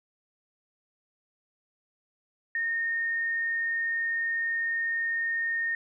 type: tone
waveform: sine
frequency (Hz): 1838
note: A#6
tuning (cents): -25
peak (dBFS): -26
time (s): 2.55-5.75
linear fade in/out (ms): 2
effects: none